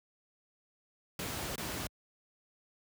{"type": "noise with dropouts", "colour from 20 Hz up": "pink", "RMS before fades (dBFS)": -38, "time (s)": [1.19, 1.87], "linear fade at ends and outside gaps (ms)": 2, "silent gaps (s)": [1.558, 1.579], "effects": ["high-pass 60 Hz 12 dB/octave"]}